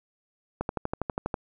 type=click train; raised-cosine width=1 ms; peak=-14 dBFS; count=10; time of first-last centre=0.61-1.342 s; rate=12.3 Hz; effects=none